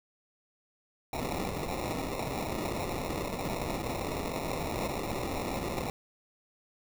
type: noise with sample-and-hold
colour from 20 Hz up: violet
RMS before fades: -34 dBFS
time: 1.13-5.9 s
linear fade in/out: 2 ms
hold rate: 1575 Hz
effects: none